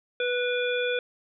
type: harmonic tone with a mistuned harmonic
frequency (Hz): 492.3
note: B4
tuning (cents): -6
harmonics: 1 / 3 / 5 / 7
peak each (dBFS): -26 / -31 / -33 / -34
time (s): 0.2-0.99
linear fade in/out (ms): 2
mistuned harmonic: 5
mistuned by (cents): -29
effects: none